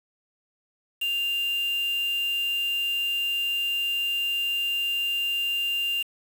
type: tone with quantisation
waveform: sine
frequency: 2794 Hz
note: F7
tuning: in tune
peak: -24 dBFS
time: 1.01-6.03 s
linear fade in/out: 10 ms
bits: 6
effects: none